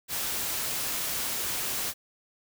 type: noise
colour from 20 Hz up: white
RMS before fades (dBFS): -31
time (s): 0.08-1.94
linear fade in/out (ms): 50
effects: none